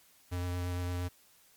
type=tone with vibrato; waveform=square; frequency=89 Hz; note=F2; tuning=33 cents sharp; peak=-33 dBFS; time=0.31-1.09 s; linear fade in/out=20 ms; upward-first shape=triangle; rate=8.7 Hz; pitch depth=15 cents each way; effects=white hiss -63 dBFS RMS until 1.56 s + MP3 96 kbps